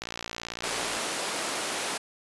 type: click train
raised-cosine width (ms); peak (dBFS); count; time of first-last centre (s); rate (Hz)
0.2; -16; 56; 0.02-0.968; 58
type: high-pass noise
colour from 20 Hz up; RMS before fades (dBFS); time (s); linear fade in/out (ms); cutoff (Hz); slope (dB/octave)
pink; -31; 0.63-1.98; 10; 390; 12
effects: resampled to 24000 Hz